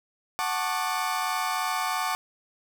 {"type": "chord", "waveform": "35% pulse", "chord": "D major seventh", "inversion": "first", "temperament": "equal with one note detuned", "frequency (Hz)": [740, 880, 1108.7, 1191.7], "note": ["F#5", "A5", "C#6", "D6"], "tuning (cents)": [0, 0, 0, 25], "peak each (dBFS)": -30, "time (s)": [0.39, 2.15], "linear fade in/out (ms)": 0, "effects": []}